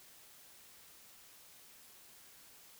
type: silence
effects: white hiss -59 dBFS RMS until 2.79 s